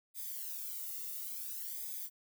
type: noise with flanger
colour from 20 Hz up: violet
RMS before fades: -42 dBFS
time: 0.14-2.1 s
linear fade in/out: 50 ms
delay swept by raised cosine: 0.7 to 1.26 ms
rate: 0.57 Hz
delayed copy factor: -0.95
effects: none